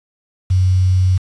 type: tone with quantisation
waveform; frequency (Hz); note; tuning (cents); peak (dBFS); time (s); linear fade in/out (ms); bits
sine; 92.7; F#2; +4; -10; 0.5-1.18; 10; 6
effects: resampled to 22050 Hz